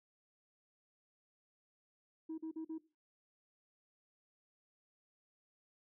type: tone bursts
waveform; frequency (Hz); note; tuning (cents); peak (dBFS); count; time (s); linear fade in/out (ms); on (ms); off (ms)
sine; 320; D#4; +49; -38; 4; 2.29-2.783; 10; 91; 43
effects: noise-tail reverb RT60 0.3 s tail -18 dB re dry + tanh soft clip ceiling -38 dBFS